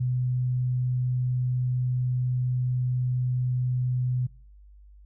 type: tone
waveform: sine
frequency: 125.7 Hz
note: B2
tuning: 31 cents sharp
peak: -23 dBFS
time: 0-4.27 s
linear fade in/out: 10 ms
effects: noise-tail reverb RT60 0.4 s tail -22 dB re dry + added 50 Hz sine -48 dBFS peak until 5.05 s